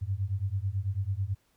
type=beating tone pair; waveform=sine; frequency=93.2 / 102.3 Hz; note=F#2 / G#2; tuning=+13 / -26 cents; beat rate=9.1 Hz; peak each=-31 dBFS; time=0.01-1.35 s; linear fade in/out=20 ms; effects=pink hiss -70 dBFS RMS until 1.56 s